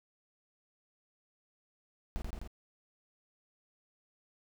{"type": "noise with echo", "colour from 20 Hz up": "brown", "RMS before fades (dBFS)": -36, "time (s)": [2.16, 2.22], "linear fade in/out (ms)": 0, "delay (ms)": 85, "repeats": 3, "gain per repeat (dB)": -2, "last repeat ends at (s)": 2.475, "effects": []}